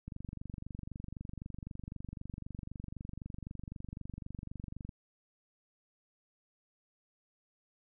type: click train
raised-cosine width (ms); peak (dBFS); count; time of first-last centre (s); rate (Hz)
5; -30; 116; 0.08-4.892; 23.9
effects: none